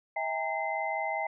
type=tone cluster; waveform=sine; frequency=643 / 804 / 909 / 2063 Hz; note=E5 / G5 / A#5 / C7; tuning=-43 / +44 / -44 / -25 cents; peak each=-35 / -33 / -37 / -35 dBFS; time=0.16-1.27 s; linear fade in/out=5 ms; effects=none